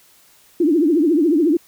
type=tone with vibrato; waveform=sine; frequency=317.2 Hz; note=D#4; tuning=33 cents sharp; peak=-12 dBFS; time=0.6-1.57 s; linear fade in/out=5 ms; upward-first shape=triangle; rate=14 Hz; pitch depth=240 cents each way; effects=white hiss -52 dBFS RMS until 1.67 s